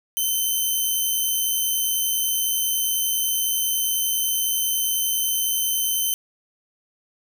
5% pulse tone, 3069 Hz, G7, 37 cents flat, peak -12 dBFS, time 0.17-6.14 s, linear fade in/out 0 ms, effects none

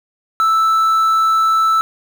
triangle tone with quantisation, 1318.5 Hz, E6, in tune, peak -9 dBFS, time 0.4-1.81 s, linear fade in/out 0 ms, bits 6, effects none

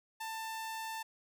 sawtooth tone, 890 Hz, A5, 20 cents sharp, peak -35 dBFS, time 0.2-1.03 s, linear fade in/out 10 ms, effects none

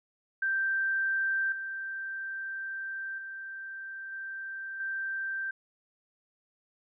sine tone with level steps, 1568 Hz, G6, in tune, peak -26 / -34 / -38 / -36 / -31 dBFS, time 0.42-5.51 s, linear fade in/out 5 ms, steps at 1.52 / 3.18 / 4.12 / 4.8 s, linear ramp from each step 2 ms, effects none

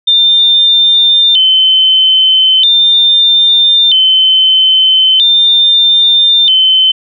sine tone with vibrato, 3322 Hz, G#7, in tune, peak -4 dBFS, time 0.07-6.92 s, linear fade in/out 10 ms, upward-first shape square, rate 0.39 Hz, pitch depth 140 cents each way, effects none

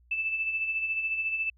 sine tone with tremolo, 2637 Hz, E7, in tune, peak -25 dBFS, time 0.11-1.5 s, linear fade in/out 5 ms, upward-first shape sine, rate 14 Hz, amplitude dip 50%, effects added 60 Hz sine -58 dBFS peak until 1.57 s

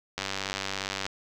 click train, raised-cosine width 0.2 ms, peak -13 dBFS, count 87, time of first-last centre 0.18-1.065 s, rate 97.2 Hz, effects none

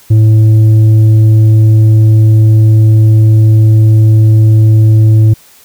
sine tone with tanh clipping, 109.2 Hz, A2, 13 cents flat, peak -3 dBFS, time 0.1-5.34 s, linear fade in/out 10 ms, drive 5 dB, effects white hiss -41 dBFS RMS until 5.64 s

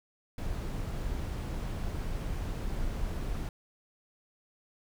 brown noise, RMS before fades -34 dBFS, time 0.38-3.49 s, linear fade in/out 2 ms, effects none

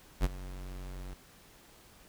square tone with ADSR envelope, 46.25 Hz, F#1, in tune, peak -23 dBFS, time 0.2-1.14 s, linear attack 44 ms, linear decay 31 ms, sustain -18 dB, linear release 5 ms, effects pink hiss -58 dBFS RMS until 2.08 s

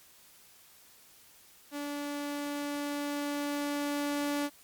sawtooth tone with level ramp, 288.9 Hz, D4, 28 cents flat, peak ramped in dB -31 to -25 dBFS, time 1.71-4.5 s, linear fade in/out 50 ms, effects white hiss -58 dBFS RMS until 4.63 s + MP3 96 kbps

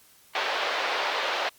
pink band-pass noise, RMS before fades -28 dBFS, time 0.35-1.49 s, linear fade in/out 2 ms, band 510 to 4100 Hz, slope 24 dB/octave, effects white hiss -57 dBFS RMS until 1.58 s + Opus 48 kbps

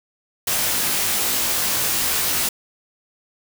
white noise with comb filter, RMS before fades -21 dBFS, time 0.47-2.49 s, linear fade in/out 5 ms, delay 18 ms, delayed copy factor -0.85, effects none

